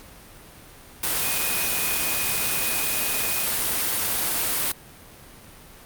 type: tone in noise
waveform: sine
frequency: 2489 Hz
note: D#7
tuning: in tune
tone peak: -31 dBFS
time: 1.21-3.45 s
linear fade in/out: 5 ms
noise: white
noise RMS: -24 dBFS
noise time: 1.03-4.72 s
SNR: -10 dB
effects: pink hiss -46 dBFS RMS until 5.85 s + Opus 48 kbps